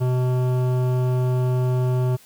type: tone with hard clipping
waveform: sine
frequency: 126.3 Hz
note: B2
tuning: 39 cents sharp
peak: -20 dBFS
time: 0-2.17 s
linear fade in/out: 20 ms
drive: 14 dB
effects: white hiss -51 dBFS RMS until 2.25 s